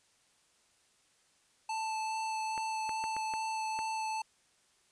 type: tone with vibrato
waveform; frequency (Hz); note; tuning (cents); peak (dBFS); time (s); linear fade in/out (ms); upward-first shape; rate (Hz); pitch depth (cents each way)
square; 880; A5; 0; -34; 1.69-4.22; 5; sine; 2.4; 9
type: clicks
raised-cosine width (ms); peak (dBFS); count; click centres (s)
0.5; -27; 6; 2.578 / 2.893 / 3.04 / 3.166 / 3.338 / 3.79
effects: white hiss -69 dBFS RMS until 4.91 s + resampled to 22050 Hz